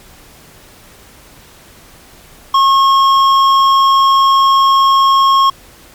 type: tone with hard clipping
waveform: sine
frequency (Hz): 1085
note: C#6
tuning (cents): -37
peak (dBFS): -8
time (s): 2.54-5.5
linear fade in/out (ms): 5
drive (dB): 9
effects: pink hiss -41 dBFS RMS until 5.94 s + MP3 96 kbps